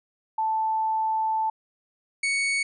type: tone pair in turn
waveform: sine / 40% pulse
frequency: 880 / 2224 Hz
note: A5 / C#7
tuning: 0 / +5 cents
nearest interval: octave + major third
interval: 1605 cents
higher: second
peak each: -22 dBFS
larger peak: neither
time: 0.38-1.5 / 2.23-2.63 s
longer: first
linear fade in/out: 5 ms
effects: resampled to 24000 Hz